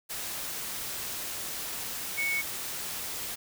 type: tone in noise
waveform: sine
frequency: 2217 Hz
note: C#7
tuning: in tune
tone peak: -27 dBFS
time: 2.17-2.42 s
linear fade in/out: 20 ms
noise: white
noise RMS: -36 dBFS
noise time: 0.09-3.36 s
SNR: +6 dB
effects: none